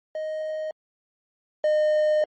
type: tone pair in turn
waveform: triangle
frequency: 623 / 610.5 Hz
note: D#5 / D#5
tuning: +2 / -33 cents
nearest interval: unison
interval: 35 cents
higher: first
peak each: -25 / -16 dBFS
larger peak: second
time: 0.15-0.71 / 1.64-2.24 s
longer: second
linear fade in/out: 2 ms
effects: MP3 32 kbps